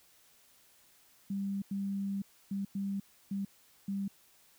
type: tone bursts at uneven times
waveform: sine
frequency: 197.5 Hz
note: G3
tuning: 13 cents sharp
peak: -32 dBFS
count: 6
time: 1.3-1.62 / 1.71-2.22 / 2.51-2.65 / 2.75-3 / 3.31-3.45 / 3.88-4.08 s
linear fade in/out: 5 ms
effects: white hiss -64 dBFS RMS until 4.58 s